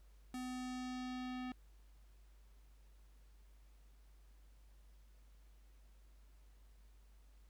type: tone with low-pass filter sweep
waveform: square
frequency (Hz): 252.9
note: B3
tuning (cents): +41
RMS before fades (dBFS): -44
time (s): 0.34-1.52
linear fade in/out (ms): 2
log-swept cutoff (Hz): 11000 to 2900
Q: 1.2
effects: added 50 Hz sine -60 dBFS peak until 7.49 s + pink hiss -75 dBFS RMS until 7.49 s